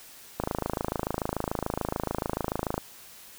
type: click train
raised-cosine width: 1 ms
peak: -13 dBFS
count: 65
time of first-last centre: 0.4-2.779 s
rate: 26.9 Hz
effects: white hiss -49 dBFS RMS until 3.38 s